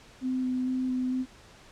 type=tone with vibrato; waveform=sine; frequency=255.7 Hz; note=C4; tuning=40 cents flat; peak=-26 dBFS; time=0.21-1.26 s; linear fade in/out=50 ms; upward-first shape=square; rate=2.2 Hz; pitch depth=10 cents each way; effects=pink hiss -53 dBFS RMS until 1.71 s + low-pass 7000 Hz 12 dB/octave